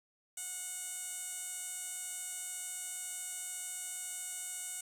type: tone with band-pass filter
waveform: 15% pulse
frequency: 731 Hz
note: F#5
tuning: 21 cents flat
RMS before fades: -42 dBFS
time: 0.37-4.81 s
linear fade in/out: 5 ms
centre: 9000 Hz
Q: 5.2
effects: 10-bit